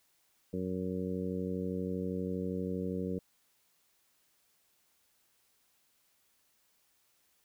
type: harmonic tone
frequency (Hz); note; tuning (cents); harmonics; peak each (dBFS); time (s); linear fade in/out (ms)
92.5; F#2; 0; 1 / 2 / 3 / 4 / 5 / 6; -43 / -36 / -40 / -42 / -39 / -48; 0.53-3.19; 5
effects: white hiss -72 dBFS RMS until 7.44 s